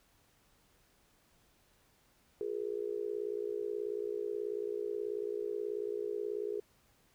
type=tone with amplitude modulation; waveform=sine; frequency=415.3 Hz; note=G#4; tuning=in tune; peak=-30 dBFS; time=2.41-6.6 s; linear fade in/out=0 ms; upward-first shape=sine; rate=58.4 Hz; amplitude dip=95%; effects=pink hiss -69 dBFS RMS until 7.14 s